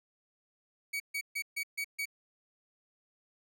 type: tone bursts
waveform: 40% pulse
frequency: 2258 Hz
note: C#7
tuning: 31 cents sharp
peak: -32 dBFS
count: 6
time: 0.93-2.056 s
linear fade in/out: 10 ms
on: 71 ms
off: 140 ms
effects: none